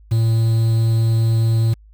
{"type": "tone with quantisation", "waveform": "triangle", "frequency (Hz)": 113.1, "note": "A2", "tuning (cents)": 48, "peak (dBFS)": -11, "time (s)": [0.11, 1.74], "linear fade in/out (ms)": 10, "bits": 6, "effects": ["added 52 Hz sine -43 dBFS peak until 1.93 s"]}